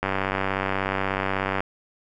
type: click train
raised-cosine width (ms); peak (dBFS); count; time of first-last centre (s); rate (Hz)
0.5; -9; 153; 0.03-1.605; 96.5
effects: none